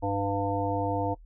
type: harmonic tone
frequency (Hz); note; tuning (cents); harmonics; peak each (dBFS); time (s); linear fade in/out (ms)
99.7; G2; +30; 1 / 3 / 5 / 7 / 9; -32 / -32 / -32 / -32 / -32; 0.02-1.15; 20
effects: noise-tail reverb RT60 0.1 s tail -24 dB re dry + added 40 Hz sine -47 dBFS peak until 1.25 s